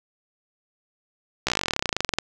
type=slowing click train; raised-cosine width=0.2 ms; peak=-5 dBFS; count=26; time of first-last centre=1.47-2.186 s; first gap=15 ms; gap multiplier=1.05; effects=none